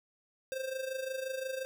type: tone with amplitude modulation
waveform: square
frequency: 526 Hz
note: C5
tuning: 9 cents sharp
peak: -33 dBFS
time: 0.52-1.65 s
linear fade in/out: 0 ms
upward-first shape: sine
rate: 25.7 Hz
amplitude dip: 65%
effects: none